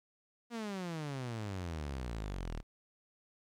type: exponential sweep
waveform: sawtooth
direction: down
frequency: 241.5 to 36.71 Hz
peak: -34 dBFS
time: 0.5-2.63 s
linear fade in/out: 50 ms
effects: low-pass 8000 Hz 12 dB/octave + 12-bit